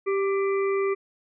harmonic tone with a mistuned harmonic, 392 Hz, G4, in tune, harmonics 1 / 3 / 5 / 6, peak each -22 / -32 / -37 / -38 dBFS, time 0.06-0.95 s, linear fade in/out 20 ms, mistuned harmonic 5, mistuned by +43 cents, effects none

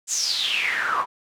pink noise with band-pass filter sweep, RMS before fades -24 dBFS, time 0.07-1.06 s, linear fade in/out 50 ms, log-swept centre 7400 to 980 Hz, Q 8.4, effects none

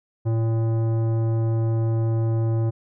sine tone with tanh clipping, 113.2 Hz, A2, 50 cents sharp, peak -21 dBFS, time 0.25-2.71 s, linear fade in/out 20 ms, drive 14 dB, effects none

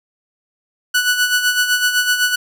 sawtooth tone with tremolo, 1480 Hz, F#6, in tune, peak -8 dBFS, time 0.94-2.36 s, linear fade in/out 10 ms, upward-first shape sine, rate 7.9 Hz, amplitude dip 60%, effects none

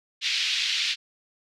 pink band-pass noise, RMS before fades -26 dBFS, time 0.21-0.96 s, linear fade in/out 50 ms, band 2500 to 4700 Hz, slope 24 dB/octave, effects none

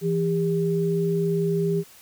sine tone pair together, 166.5 / 401.6 Hz, E3 / G4, +18 / +42 cents, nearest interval octave + minor third, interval 1524 cents, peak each -23 dBFS, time 0.01-1.84 s, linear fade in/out 50 ms, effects white hiss -50 dBFS RMS until 2.01 s

